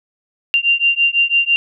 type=beating tone pair; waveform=sine; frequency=2776 / 2782 Hz; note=F7 / F7; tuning=-11 / -7 cents; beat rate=6 Hz; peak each=-15 dBFS; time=0.54-1.56 s; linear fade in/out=0 ms; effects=none